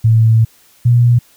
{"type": "tone pair in turn", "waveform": "sine", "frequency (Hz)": [112.3, 120.29], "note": ["A2", "B2"], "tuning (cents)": [36, -45], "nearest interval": "minor second", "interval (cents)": 119, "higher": "second", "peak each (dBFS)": -6, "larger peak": "neither", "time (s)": [[0.04, 0.45], [0.85, 1.19]], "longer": "first", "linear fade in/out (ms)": 10, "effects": ["white hiss -49 dBFS RMS until 1.36 s"]}